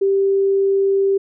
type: tone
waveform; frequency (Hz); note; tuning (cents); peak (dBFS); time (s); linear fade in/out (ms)
sine; 392; G4; 0; -13; 0.01-1.18; 10
effects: none